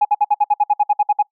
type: tone bursts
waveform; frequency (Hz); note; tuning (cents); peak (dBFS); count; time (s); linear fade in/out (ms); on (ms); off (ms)
sine; 830.6; G#5; 0; -9; 13; 0.01-1.227; 10; 41; 57
effects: noise-tail reverb RT60 0.1 s tail -23 dB re dry + tanh soft clip ceiling -6 dBFS